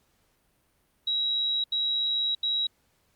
sine tone bursts at uneven times, 3861 Hz, B7, 40 cents flat, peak -24 dBFS, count 3, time 1.07-1.64 / 1.72-2.35 / 2.43-2.67 s, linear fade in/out 5 ms, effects pink hiss -69 dBFS RMS until 3.15 s + Opus 48 kbps

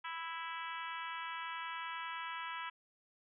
harmonic tone, 329.6 Hz, E4, in tune, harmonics 3 / 4 / 5 / 6 / 7 / 8 / 9 / 10, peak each -44 / -46 / -48 / -50 / -51 / -52 / -53 / -54 dBFS, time 0.04-2.7 s, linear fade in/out 10 ms, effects none

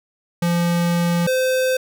square tone pair in turn, 172.2 / 516 Hz, F3 / C5, -24 / -24 cents, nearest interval octave + perfect fifth, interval 1900 cents, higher second, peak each -17 dBFS, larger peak neither, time 0.42-1.27 / 1.27-1.77 s, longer first, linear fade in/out 5 ms, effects none

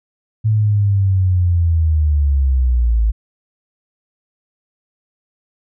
sine linear sweep, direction down, 110 to 53 Hz, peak -11 dBFS, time 0.44-3.12 s, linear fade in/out 20 ms, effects none

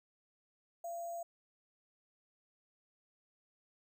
sine tone with sample-and-hold, 682 Hz, F5, 41 cents flat, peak -39 dBFS, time 0.84-1.23 s, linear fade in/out 5 ms, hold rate 7350 Hz, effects none

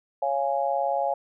sine chord, Db major, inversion none, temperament just, 554.4 / 693 / 831.5 Hz, Db5 / F5 / Ab5, 0 / -14 / +2 cents, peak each -27 dBFS, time 0.22-1.14 s, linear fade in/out 5 ms, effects none

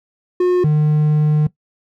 triangle tone pair in turn, 360.3 / 151.49 Hz, F#4 / D#3, -46 / -46 cents, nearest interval octave + minor third, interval 1500 cents, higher first, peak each -9 dBFS, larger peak neither, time 0.4-0.64 / 0.64-1.47 s, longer second, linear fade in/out 5 ms, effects noise-tail reverb RT60 0.1 s tail -18 dB re dry

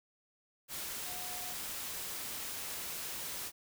sine tone in noise, 723 Hz, F#5, 40 cents flat, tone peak -49 dBFS, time 1.04-1.56 s, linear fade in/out 50 ms, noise white, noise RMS -41 dBFS, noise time 0.68-3.52 s, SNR -11 dB, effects none

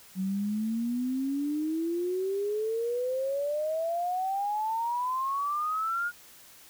sine exponential sweep, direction up, 185 to 1444 Hz, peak -27 dBFS, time 0.15-6.12 s, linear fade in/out 50 ms, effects white hiss -53 dBFS RMS until 6.69 s

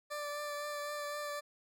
20% pulse tone with vibrato, 587 Hz, D5, 1 cent flat, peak -33 dBFS, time 0.1-1.41 s, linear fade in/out 20 ms, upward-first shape triangle, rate 3.9 Hz, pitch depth 18 cents each way, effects none

